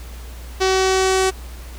sawtooth tone with low-pass filter sweep, 378.5 Hz, F#4, 39 cents sharp, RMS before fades -17 dBFS, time 0.6-1.31 s, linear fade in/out 20 ms, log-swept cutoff 5500 to 8500 Hz, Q 1.8, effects added 60 Hz sine -32 dBFS peak until 1.78 s + pink hiss -42 dBFS RMS until 1.78 s

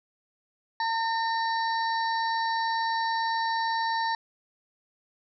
harmonic tone with a mistuned harmonic, 909 Hz, A#5, 44 cents flat, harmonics 1 / 2 / 4 / 5 / 6, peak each -26 / -32 / -38 / -40 / -42 dBFS, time 0.8-4.15 s, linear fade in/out 2 ms, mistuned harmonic 4, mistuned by +140 cents, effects none

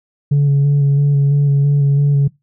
sine tone with vibrato, 141.9 Hz, C#3, 41 cents sharp, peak -7 dBFS, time 0.31-2.28 s, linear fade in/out 10 ms, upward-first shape square, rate 3 Hz, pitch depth 17 cents each way, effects noise-tail reverb RT60 0.2 s tail -23 dB re dry + tanh soft clip ceiling -8 dBFS

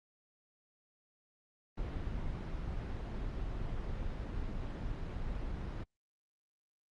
brown noise, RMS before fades -38 dBFS, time 1.77-5.84 s, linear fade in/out 10 ms, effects low-pass 4000 Hz 12 dB/octave + Opus 24 kbps

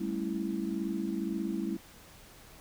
sine chord, A dominant seventh, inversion third, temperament just, 198 / 220 / 275 / 330 Hz, G3 / A3 / C#4 / E4, +18 / 0 / -14 / +2 cents, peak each -35 / -37 / -39 / -35 dBFS, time 0-1.77 s, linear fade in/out 10 ms, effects pink hiss -54 dBFS RMS until 2.6 s

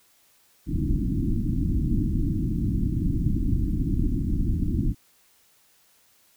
pink low-pass noise, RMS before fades -24 dBFS, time 0.66-4.95 s, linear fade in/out 50 ms, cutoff 330 Hz, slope 96 dB/octave, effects white hiss -61 dBFS RMS until 6.36 s

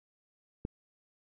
click, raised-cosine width 3 ms, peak -22 dBFS, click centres 0.651 s, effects none

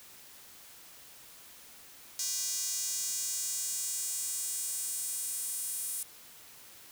square tone with high-pass filter sweep, 220 Hz, A3, in tune, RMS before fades -35 dBFS, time 2.19-6.03 s, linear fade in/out 2 ms, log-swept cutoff 6200 to 9600 Hz, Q 2.4, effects white hiss -53 dBFS RMS until 6.91 s

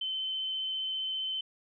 sine tone with vibrato, 3070 Hz, G7, 37 cents flat, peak -31 dBFS, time 0.01-1.41 s, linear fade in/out 5 ms, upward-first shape triangle, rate 15 Hz, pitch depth 10 cents each way, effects none

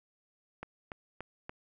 click train, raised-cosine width 0.5 ms, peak -25 dBFS, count 4, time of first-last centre 0.63-1.495 s, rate 3.47 Hz, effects none

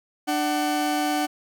40% pulse tone pair together, 297.2 / 751.3 Hz, D4 / F#5, +21 / +26 cents, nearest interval octave + major third, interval 1605 cents, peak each -24 dBFS, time 0.27-1.27 s, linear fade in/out 20 ms, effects none

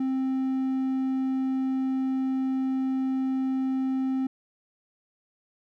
triangle tone, 263.3 Hz, C4, 11 cents sharp, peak -22 dBFS, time 0-4.27 s, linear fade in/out 5 ms, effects none

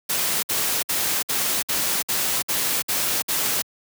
white noise bursts, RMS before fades -23 dBFS, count 9, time 0.09-3.622 s, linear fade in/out 10 ms, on 340 ms, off 59 ms, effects high-pass 100 Hz 12 dB/octave

